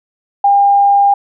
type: tone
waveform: sine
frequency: 803 Hz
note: G5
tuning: 41 cents sharp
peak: -6 dBFS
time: 0.44-1.14 s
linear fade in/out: 5 ms
effects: none